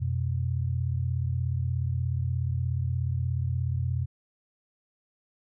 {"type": "tone pair together", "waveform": "sine", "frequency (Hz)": [88.8, 125.58], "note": ["F2", "B2"], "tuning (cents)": [29, 29], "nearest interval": "tritone", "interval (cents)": 600, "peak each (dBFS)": -28, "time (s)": [0, 4.06], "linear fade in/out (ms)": 20, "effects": []}